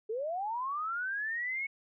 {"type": "linear sweep", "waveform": "sine", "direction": "up", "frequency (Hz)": [415.3, 2217], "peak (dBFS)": -32, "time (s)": [0.09, 1.67], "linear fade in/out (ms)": 10, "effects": []}